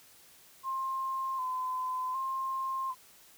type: tone with vibrato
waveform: sine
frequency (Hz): 1040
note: C6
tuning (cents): -11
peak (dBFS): -31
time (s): 0.63-2.95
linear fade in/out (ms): 50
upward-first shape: square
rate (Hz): 0.66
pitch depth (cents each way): 33
effects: white hiss -58 dBFS RMS until 3.37 s